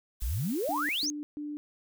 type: noise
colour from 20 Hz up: blue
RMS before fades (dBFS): -43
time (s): 0.2-1.07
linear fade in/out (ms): 20
type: exponential sweep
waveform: sine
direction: up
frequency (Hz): 46.25 to 6645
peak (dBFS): -28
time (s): 0.22-1.1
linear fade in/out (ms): 0
type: tone bursts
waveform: sine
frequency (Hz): 295.9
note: D4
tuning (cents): +13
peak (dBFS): -34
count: 3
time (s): 0.69-1.57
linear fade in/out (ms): 0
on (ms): 200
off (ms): 140
effects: none